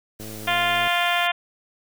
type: noise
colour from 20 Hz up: white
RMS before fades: -40 dBFS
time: 0.19-1.28 s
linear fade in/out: 20 ms
type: click train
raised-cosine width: 2 ms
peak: -26 dBFS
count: 73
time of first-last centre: 0.2-0.873 s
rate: 107 Hz
type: harmonic tone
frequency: 349.2 Hz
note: F4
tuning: in tune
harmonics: 2 / 3 / 4 / 5 / 6 / 7 / 8 / 9 / 10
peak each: -24 / -28 / -28 / -27 / -29 / -28 / -31 / -29 / -32 dBFS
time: 0.47-1.32 s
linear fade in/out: 10 ms
effects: none